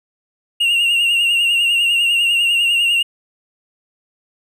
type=tone with vibrato; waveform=triangle; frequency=2794 Hz; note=F7; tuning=in tune; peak=-11 dBFS; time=0.6-3.03 s; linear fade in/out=10 ms; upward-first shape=sine; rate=10 Hz; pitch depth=48 cents each way; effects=none